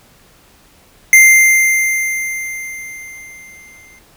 square tone with exponential decay, 2093 Hz, C7, in tune, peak -3 dBFS, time 1.13-3.99 s, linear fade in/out 1 ms, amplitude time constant 620 ms, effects pink hiss -48 dBFS RMS until 4.16 s

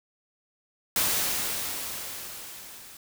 white noise with level ramp, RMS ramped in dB -24 to -47 dBFS, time 0.96-2.97 s, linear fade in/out 2 ms, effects none

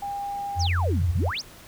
sine tone, 804 Hz, G5, 44 cents sharp, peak -28 dBFS, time 0.02-0.67 s, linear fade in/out 5 ms
sine tone with vibrato, 87.5 Hz, F2, 4 cents sharp, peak -21 dBFS, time 0.55-1.32 s, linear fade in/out 50 ms, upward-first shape triangle, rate 17 Hz, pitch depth 16 cents each way
sine exponential two-way sweep, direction down then up, 6870 to 61.1 to 6870 Hz, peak -27 dBFS, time 0.59-1.42 s, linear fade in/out 20 ms, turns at 1.11 s
effects pink hiss -47 dBFS RMS until 1.67 s

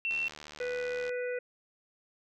sine tone, 2704 Hz, E7, 43 cents sharp, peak -29 dBFS, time 0.05-0.28 s, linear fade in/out 0 ms
click train, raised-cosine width 0.2 ms, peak -27 dBFS, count 75, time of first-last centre 0.11-1.093 s, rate 75.3 Hz
harmonic tone, 493.9 Hz, B4, in tune, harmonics 1 / 3 / 4 / 5, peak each -32 / -42 / -44 / -46 dBFS, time 0.6-1.39 s, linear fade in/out 5 ms
effects none

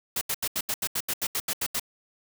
white noise bursts, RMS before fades -28 dBFS, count 13, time 0.16-1.797 s, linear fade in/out 5 ms, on 53 ms, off 79 ms, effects none

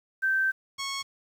sine / 10% pulse tone pair in turn, 1555 / 1099.6 Hz, G6 / C#6, -14 / -14 cents, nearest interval tritone, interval 600 cents, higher first, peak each -22 dBFS, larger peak neither, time 0.22-0.52 / 0.78-1.03 s, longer first, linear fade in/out 20 ms, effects low-pass 10000 Hz 12 dB/octave + 9-bit

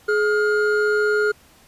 triangle tone pair together, 422 / 1419.4 Hz, G#4 / F6, +28 / +28 cents, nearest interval octave + major sixth, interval 2100 cents, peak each -16 / -19 dBFS, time 0.08-1.32 s, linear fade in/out 10 ms, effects pink hiss -52 dBFS RMS until 1.67 s + resampled to 32000 Hz

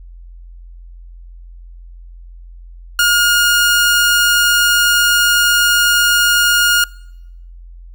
sawtooth tone, 1426 Hz, F6, 36 cents sharp, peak -6 dBFS, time 2.99-6.84 s, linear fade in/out 2 ms, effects noise-tail reverb RT60 0.9 s tail -26 dB re dry + added 43 Hz sine -33 dBFS peak until 7.94 s

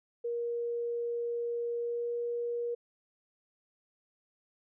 sine tone with pitch glide, 472.6 to 475.3 Hz, A#4 to A#4, +24 to +34 cents, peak -31 dBFS, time 0.24-2.75 s, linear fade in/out 10 ms, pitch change +10 cents, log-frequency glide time 1.77-2.12 s, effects none

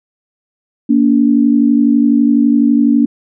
sine tone pair together, 234.5 / 286.5 Hz, A#3 / D4, +11 / -43 cents, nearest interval minor third, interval 346 cents, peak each -10 dBFS, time 0.89-3.06 s, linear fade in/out 10 ms, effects none

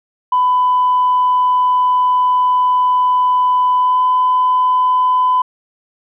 sine tone with pitch glide, 1000 to 1007 Hz, B5 to B5, +21 to +33 cents, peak -9 dBFS, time 0.32-5.42 s, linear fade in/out 5 ms, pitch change +12 cents, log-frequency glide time 3.79-4 s, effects tanh soft clip ceiling -6 dBFS

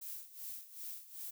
violet noise with tremolo, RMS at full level -44 dBFS, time 0.01-1.31 s, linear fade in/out 10 ms, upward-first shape sine, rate 2.6 Hz, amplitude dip 80%, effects none

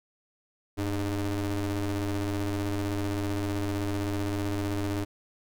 35% pulse ring-modulated tone, 103.4 Hz, G#2, 7 cents flat, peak -23 dBFS, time 0.77-5.05 s, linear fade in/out 20 ms, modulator 199 Hz, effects none

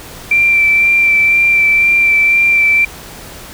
sine tone with vibrato, 2349 Hz, D7, in tune, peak -7 dBFS, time 0.31-2.85 s, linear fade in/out 5 ms, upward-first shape sine, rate 2 Hz, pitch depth 16 cents each way, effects pink hiss -32 dBFS RMS until 3.53 s

